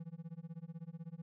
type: tone with tremolo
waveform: triangle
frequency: 165.4 Hz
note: E3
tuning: 6 cents sharp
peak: -39 dBFS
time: 0-1.22 s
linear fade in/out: 5 ms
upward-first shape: sine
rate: 16 Hz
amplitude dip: 100%
effects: none